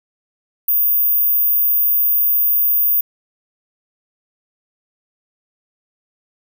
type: tone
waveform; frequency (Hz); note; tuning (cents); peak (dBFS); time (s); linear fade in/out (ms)
sine; 14917; A#9; 0; -12; 0.68-3.01; 5
effects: none